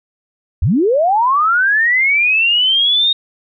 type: linear sweep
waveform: sine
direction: up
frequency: 57.8 to 3729 Hz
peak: -10 dBFS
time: 0.62-3.13 s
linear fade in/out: 5 ms
effects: none